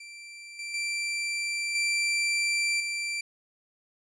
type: tone with level steps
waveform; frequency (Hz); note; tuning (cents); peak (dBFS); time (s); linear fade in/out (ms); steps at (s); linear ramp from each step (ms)
sawtooth; 2349; D7; 0; -39 / -31 / -25 / -21 / -26; 0-3.21; 5; 0.59 / 0.74 / 1.75 / 2.8; 2
effects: resampled to 22050 Hz